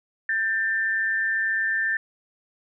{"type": "tone pair together", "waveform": "sine", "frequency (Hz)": [1584.2, 1786], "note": ["G6", "A6"], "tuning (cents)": [18, 25], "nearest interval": "major second", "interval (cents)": 207, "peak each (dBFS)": [-29, -22], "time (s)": [0.29, 1.97], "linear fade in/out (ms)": 2, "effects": []}